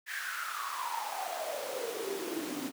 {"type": "noise with high-pass filter sweep", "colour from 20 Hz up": "pink", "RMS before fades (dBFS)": -37, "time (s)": [0.06, 2.72], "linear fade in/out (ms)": 50, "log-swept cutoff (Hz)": [1800, 250], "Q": 8.7, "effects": []}